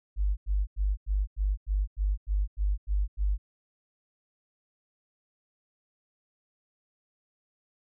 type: tone bursts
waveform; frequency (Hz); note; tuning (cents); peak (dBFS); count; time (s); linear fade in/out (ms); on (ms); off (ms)
sine; 49.67; G1; +24; -23; 11; 0.16-3.38; 50; 210; 91
effects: none